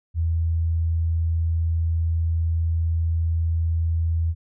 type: tone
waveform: sine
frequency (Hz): 82.41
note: E2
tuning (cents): 0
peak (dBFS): -19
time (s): 0.14-4.35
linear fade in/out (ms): 50
effects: none